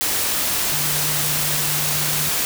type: tone in noise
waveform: sine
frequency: 150 Hz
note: D3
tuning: 37 cents sharp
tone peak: -29 dBFS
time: 0.72-2.29 s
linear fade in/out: 0 ms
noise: white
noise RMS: -21 dBFS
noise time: 0.01-2.45 s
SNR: -11 dB
effects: none